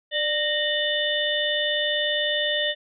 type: harmonic tone with a mistuned harmonic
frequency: 594 Hz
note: D5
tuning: 20 cents sharp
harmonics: 1 / 3 / 5 / 6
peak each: -27 / -27 / -27 / -27 dBFS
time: 0.11-2.75 s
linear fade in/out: 50 ms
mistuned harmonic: 3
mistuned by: +69 cents
effects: none